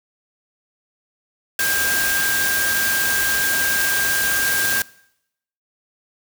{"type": "tone in noise", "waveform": "sine", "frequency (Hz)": 1598, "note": "G6", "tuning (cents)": 33, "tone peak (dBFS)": -20, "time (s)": [1.59, 4.82], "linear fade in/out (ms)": 2, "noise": "white", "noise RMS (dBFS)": -22, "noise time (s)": [1.59, 4.82], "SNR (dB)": -1, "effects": ["noise-tail reverb RT60 0.8 s tail -22 dB re dry"]}